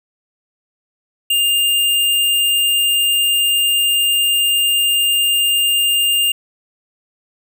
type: tone with sample-and-hold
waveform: sine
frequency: 2808 Hz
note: F7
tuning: 9 cents sharp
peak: -12 dBFS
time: 1.3-6.32 s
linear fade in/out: 5 ms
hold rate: 11025 Hz
effects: none